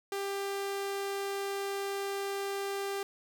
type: tone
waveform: sawtooth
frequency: 396.2 Hz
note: G4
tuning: 18 cents sharp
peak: -29 dBFS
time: 0.12-3.03 s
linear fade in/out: 2 ms
effects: none